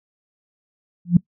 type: tone with exponential growth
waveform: sine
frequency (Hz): 174.61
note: F3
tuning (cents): 0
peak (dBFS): -5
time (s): 1.05-1.17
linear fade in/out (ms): 5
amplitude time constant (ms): 25
effects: noise-tail reverb RT60 0.1 s tail -21 dB re dry